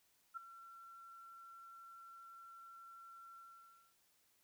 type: tone with ADSR envelope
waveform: sine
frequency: 1356 Hz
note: E6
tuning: 49 cents sharp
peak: -40 dBFS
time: 0.34-3.95 s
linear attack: 30 ms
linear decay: 8 ms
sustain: -14 dB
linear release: 590 ms
effects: white hiss -75 dBFS RMS until 4.43 s